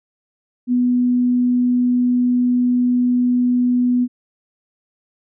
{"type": "tone", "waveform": "sine", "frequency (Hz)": 246.8, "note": "B3", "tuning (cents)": -1, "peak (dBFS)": -13, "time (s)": [0.67, 4.08], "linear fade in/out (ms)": 50, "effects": []}